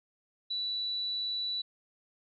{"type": "tone", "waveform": "sine", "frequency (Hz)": 3951, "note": "B7", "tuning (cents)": 0, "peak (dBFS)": -31, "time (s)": [0.5, 1.62], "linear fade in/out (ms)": 10, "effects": []}